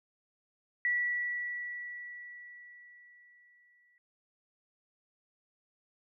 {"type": "tone with exponential decay", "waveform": "sine", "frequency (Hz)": 1948, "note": "B6", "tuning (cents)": -24, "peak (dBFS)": -26, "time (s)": [0.85, 3.98], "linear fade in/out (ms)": 1, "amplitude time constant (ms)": 680, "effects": []}